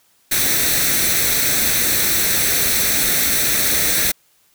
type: noise with comb filter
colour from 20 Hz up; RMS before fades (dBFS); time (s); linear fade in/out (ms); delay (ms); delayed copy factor
white; -17; 0.31-4.12; 10; 0.5; +0.6
effects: white hiss -58 dBFS RMS until 4.54 s